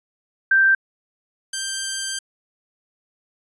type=tone pair in turn; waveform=sine / 5% pulse; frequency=1568 / 1573.5 Hz; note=G6 / G6; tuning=0 / +6 cents; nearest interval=unison; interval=6 cents; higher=second; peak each=-12 dBFS; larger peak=neither; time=0.51-0.75 / 1.53-2.19 s; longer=second; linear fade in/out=5 ms; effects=resampled to 22050 Hz

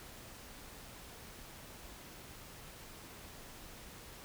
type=silence; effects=pink hiss -52 dBFS RMS until 4.24 s

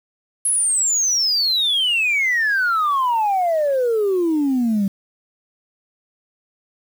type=exponential sweep; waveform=sine; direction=down; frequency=10810 to 191.1 Hz; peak=-14 dBFS; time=0.45-4.88 s; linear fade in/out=5 ms; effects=tanh soft clip ceiling -13 dBFS + 7-bit

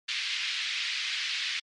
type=band-pass noise; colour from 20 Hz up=pink; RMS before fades=-32 dBFS; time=0.08-1.6 s; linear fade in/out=10 ms; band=2100 to 4500 Hz; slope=24 dB/octave; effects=MP3 48 kbps

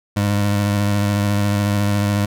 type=tone with vibrato; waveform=25% pulse; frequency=102.1 Hz; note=G#2; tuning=29 cents flat; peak=-12 dBFS; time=0.16-2.26 s; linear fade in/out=10 ms; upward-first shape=sine; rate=14 Hz; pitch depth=23 cents each way; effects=none

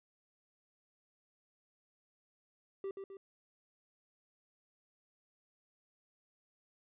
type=tone with echo; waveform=triangle; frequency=390.2 Hz; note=G4; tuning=8 cents flat; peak=-35 dBFS; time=2.84-2.91 s; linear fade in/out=2 ms; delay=130 ms; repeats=2; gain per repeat=-5 dB; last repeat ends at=3.17 s; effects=resampled to 8000 Hz

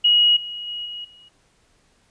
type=tone with level steps; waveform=sine; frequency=2898 Hz; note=F#7; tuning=37 cents flat; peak=-12 / -29 / -27 / -30 / -46 dBFS; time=0.04-1.29 s; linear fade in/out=10 ms; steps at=0.36 / 0.67 / 0.85 / 1.04 s; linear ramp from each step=10 ms; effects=pink hiss -61 dBFS RMS until 2.1 s + resampled to 22050 Hz

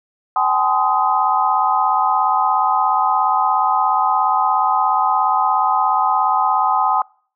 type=tone cluster; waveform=sine; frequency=769 / 846 / 1031 / 1252 Hz; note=G5 / G#5 / C6 / D#6; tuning=-33 / +32 / -26 / +10 cents; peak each=-19 dBFS; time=0.36-7.02 s; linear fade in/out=2 ms; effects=noise-tail reverb RT60 0.5 s tail -26 dB re dry

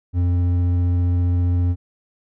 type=tone with hard clipping; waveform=sine; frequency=88.5 Hz; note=F2; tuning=23 cents sharp; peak=-17 dBFS; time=0.13-1.76 s; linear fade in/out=50 ms; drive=6 dB; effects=none

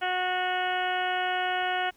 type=harmonic tone; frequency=365.9 Hz; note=F#4; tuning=19 cents flat; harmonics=1 / 2 / 3 / 4 / 5 / 6 / 7 / 8 / 9; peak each=-37 / -28 / -40 / -32 / -35 / -39 / -41 / -36 / -47 dBFS; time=0.01-1.91 s; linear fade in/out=20 ms; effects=pink hiss -62 dBFS RMS until 1.96 s

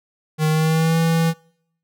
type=tone with pitch glide; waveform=square; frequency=155.56 to 164.43 Hz; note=D#3 to E3; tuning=0 to -4 cents; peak=-16 dBFS; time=0.38-1.34 s; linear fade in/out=50 ms; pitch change=+96 cents; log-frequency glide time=0.49-0.98 s; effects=noise-tail reverb RT60 0.7 s tail -25 dB re dry

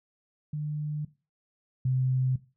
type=tone pair in turn; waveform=sine; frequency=150 / 129.45 Hz; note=D3 / C3; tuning=+37 / -18 cents; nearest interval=minor third; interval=255 cents; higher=first; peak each=-29 / -23 dBFS; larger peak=second; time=0.53-1.05 / 1.85-2.36 s; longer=first; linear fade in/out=5 ms; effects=noise-tail reverb RT60 0.3 s tail -17 dB re dry

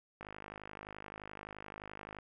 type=click train; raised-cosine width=0.5 ms; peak=-30 dBFS; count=103; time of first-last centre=0.21-2.187 s; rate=51.6 Hz; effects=none

